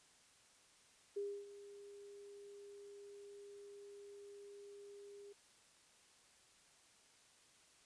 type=tone with ADSR envelope; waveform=sine; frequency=404.2 Hz; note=G#4; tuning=47 cents flat; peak=-38 dBFS; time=1.16-5.33 s; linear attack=11 ms; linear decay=280 ms; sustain=-15 dB; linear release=9 ms; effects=white hiss -68 dBFS RMS until 7.85 s + resampled to 22050 Hz